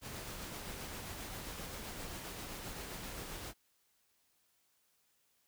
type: noise with tremolo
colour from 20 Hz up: pink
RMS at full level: -44 dBFS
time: 0.01-3.54 s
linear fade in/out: 50 ms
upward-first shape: sine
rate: 7.6 Hz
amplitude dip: 25%
effects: white hiss -75 dBFS RMS until 5.47 s